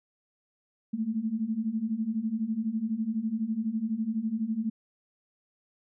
sine beating tone pair, 213.7 / 225.7 Hz, G#3 / A3, +50 / +44 cents, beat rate 12 Hz, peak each -32 / -29 dBFS, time 0.93-4.7 s, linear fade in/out 10 ms, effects none

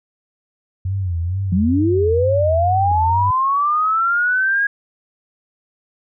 sine tone with vibrato, 90.5 Hz, F#2, 38 cents flat, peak -18 dBFS, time 0.85-3.31 s, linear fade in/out 5 ms, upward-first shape sine, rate 2.2 Hz, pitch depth 140 cents each way
sine linear sweep, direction up, 168.3 to 1652 Hz, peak -14 dBFS, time 1.52-4.67 s, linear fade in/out 5 ms
clicks, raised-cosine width 2 ms, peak -24 / -30 dBFS, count 2, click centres 2.915 / 3.1 s
effects none

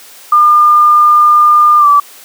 sine tone with pitch glide, 1205 to 1157.2 Hz, D6 to D6, +44 to -26 cents, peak -3 dBFS, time 0.32-2 s, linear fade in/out 5 ms, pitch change -70 cents, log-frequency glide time 1.78-1.88 s, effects white hiss -36 dBFS RMS until 2.24 s + high-pass 300 Hz 12 dB/octave

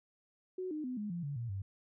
sine tone with pitch steps, 370 / 305.8 / 252.7 / 208.9 / 172.61 / 142.65 / 117.9 / 97.44 Hz, F#4 / D#4 / B3 / G#3 / F3 / C#3 / A#2 / G2, 0 / -30 / +40 / +10 / -20 / +50 / +20 / -10 cents, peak -36 dBFS, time 0.58-1.62 s, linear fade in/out 5 ms, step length 130 ms, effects none

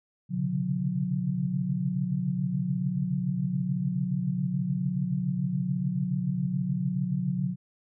sine tone cluster, 124.9 / 136.9 / 143.9 / 181.5 Hz, B2 / C#3 / D3 / F#3, +20 / -21 / -35 / -33 cents, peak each -36 / -34 / -31 / -28 dBFS, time 0.29-7.56 s, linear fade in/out 50 ms, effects none

